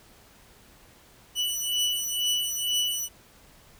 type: beating tone pair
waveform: sawtooth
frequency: 2960 / 2962.1 Hz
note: F#7 / F#7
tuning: 0 / +1 cents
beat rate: 2.1 Hz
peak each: -25 dBFS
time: 1.35-3.09 s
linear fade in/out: 50 ms
effects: pink hiss -55 dBFS RMS until 3.79 s